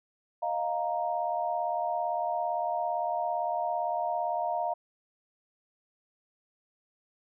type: chord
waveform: sine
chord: Eb suspended second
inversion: none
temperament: just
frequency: 622.3 / 700 / 933.4 Hz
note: Eb5 / F5 / Bb5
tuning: 0 / +4 / +2 cents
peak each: -34 / -30 / -33 dBFS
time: 0.42-4.74 s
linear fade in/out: 10 ms
effects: none

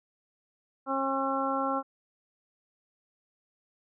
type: harmonic tone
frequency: 270 Hz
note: C#4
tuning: 45 cents flat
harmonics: 1 / 2 / 3 / 4 / 5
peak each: -33 / -33 / -33 / -33 / -33 dBFS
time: 0.86-1.83 s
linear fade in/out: 50 ms
effects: none

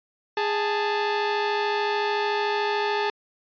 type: tone pair together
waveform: sawtooth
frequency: 413.2 / 880 Hz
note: G#4 / A5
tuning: -9 / 0 cents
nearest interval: octave + minor second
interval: 1309 cents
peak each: -21 / -22 dBFS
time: 0.37-3.1 s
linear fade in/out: 2 ms
effects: resampled to 11025 Hz

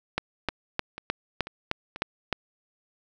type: two click trains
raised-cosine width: 0.3 ms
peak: -9 / -21 dBFS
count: 8 / 4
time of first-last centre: 0.18-2.327 / 0.49-1.961 s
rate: 3.26 / 2.04 Hz
effects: none

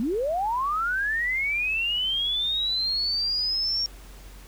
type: linear sweep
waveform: sine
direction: up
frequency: 207.7 to 5560 Hz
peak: -23 dBFS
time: 0-3.86 s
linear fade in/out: 0 ms
effects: added 46 Hz sine -43 dBFS peak until 4.47 s + pink hiss -50 dBFS RMS until 4.47 s

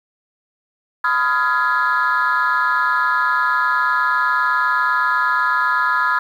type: chord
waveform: sine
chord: F half-diminished seventh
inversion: second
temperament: just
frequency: 1005.8 / 1257.2 / 1396.9 / 1676.3 Hz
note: Cb6 / Eb6 / F6 / Ab6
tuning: +31 / +18 / 0 / +16 cents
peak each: -19 dBFS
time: 1.04-6.19 s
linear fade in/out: 5 ms
effects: tanh soft clip ceiling -9 dBFS + 8-bit

